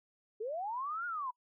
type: linear two-way sweep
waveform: sine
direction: up then down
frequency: 407.2 to 1451 to 967 Hz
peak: -35 dBFS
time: 0.4-1.31 s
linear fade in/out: 10 ms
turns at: 1.06 s
effects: noise-tail reverb RT60 0.1 s tail -26 dB re dry